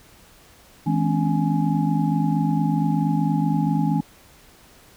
sine tone cluster, 161.3 / 209.7 / 258.1 / 282.6 / 837 Hz, E3 / G#3 / C4 / C#4 / G#5, -37 / +17 / -23 / +34 / +13 cents, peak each -21 / -25 / -27 / -25 / -29 dBFS, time 0.86-4.01 s, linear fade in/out 10 ms, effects pink hiss -51 dBFS RMS until 4.96 s

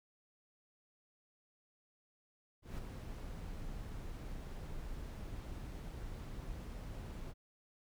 brown noise with ADSR envelope, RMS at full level -40 dBFS, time 2.62-7.34 s, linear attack 160 ms, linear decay 11 ms, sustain -5 dB, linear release 38 ms, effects none

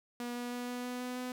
sawtooth tone with pitch steps, 241.6 / 243.1 / 244.7 / 246.2 / 247.8 / 249.4 / 251 Hz, B3 / B3 / B3 / B3 / B3 / B3 / B3, -38 / -27 / -16 / -5 / +6 / +17 / +28 cents, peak -33 dBFS, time 0.2-1.32 s, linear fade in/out 2 ms, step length 160 ms, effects none

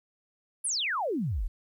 sine exponential sweep, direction down, 11175 to 32.7 Hz, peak -27 dBFS, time 0.64-1.48 s, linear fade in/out 10 ms, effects 11-bit

